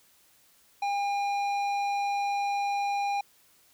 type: tone with tanh clipping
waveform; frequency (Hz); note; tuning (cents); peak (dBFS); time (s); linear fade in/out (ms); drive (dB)
triangle; 806; G5; +48; -28; 0.82-3.21; 5; 16
effects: white hiss -62 dBFS RMS until 3.73 s